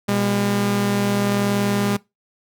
sawtooth tone pair together, 121.3 / 201.9 Hz, B2 / G#3, -31 / -49 cents, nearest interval major sixth, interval 882 cents, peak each -21 / -15 dBFS, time 0.08-1.97 s, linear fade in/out 10 ms, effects noise-tail reverb RT60 0.2 s tail -21 dB re dry

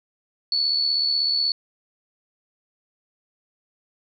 sine tone with amplitude modulation, 4435 Hz, C#8, in tune, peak -17 dBFS, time 0.52-1.52 s, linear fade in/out 2 ms, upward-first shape sine, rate 76.3 Hz, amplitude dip 45%, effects none

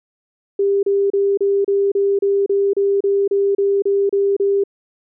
sine tone bursts, 398 Hz, G4, 26 cents sharp, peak -13 dBFS, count 15, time 0.59-4.638 s, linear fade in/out 5 ms, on 240 ms, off 32 ms, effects none

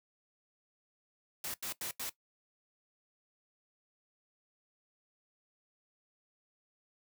white noise bursts, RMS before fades -39 dBFS, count 4, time 1.44-2.095 s, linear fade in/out 2 ms, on 100 ms, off 85 ms, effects noise-tail reverb RT60 0.1 s tail -17 dB re dry + high-pass 60 Hz 12 dB/octave

